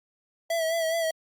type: tone with vibrato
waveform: square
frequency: 656 Hz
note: E5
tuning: 9 cents flat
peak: -25 dBFS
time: 0.5-1.11 s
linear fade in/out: 5 ms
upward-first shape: sine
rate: 4.8 Hz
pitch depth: 41 cents each way
effects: Opus 48 kbps